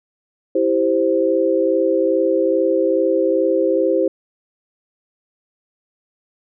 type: chord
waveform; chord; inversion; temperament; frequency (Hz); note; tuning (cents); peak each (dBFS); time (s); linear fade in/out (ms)
sine; C major; first; equal; 329.6 / 392 / 523.3; E4 / G4 / C5; 0 / 0 / 0; -19 / -19 / -17; 0.55-4.08; 5
effects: none